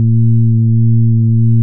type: tone with frequency modulation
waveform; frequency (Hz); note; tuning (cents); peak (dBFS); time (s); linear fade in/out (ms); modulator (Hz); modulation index
sine; 113.8; A#2; -41; -6; 0-1.62; 0; 113; 0.68
effects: none